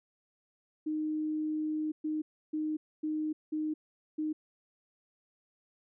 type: tone bursts at uneven times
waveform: sine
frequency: 308.5 Hz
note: D#4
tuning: 15 cents flat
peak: -30 dBFS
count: 6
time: 0.86-1.92 / 2.04-2.22 / 2.53-2.77 / 3.03-3.33 / 3.52-3.74 / 4.18-4.33 s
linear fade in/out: 10 ms
effects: none